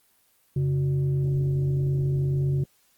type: tone with frequency modulation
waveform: sine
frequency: 138.7 Hz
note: C#3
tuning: 1 cent sharp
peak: -21 dBFS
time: 0.56-2.64 s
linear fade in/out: 5 ms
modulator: 228 Hz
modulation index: 0.41
effects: white hiss -64 dBFS RMS until 2.97 s + Opus 24 kbps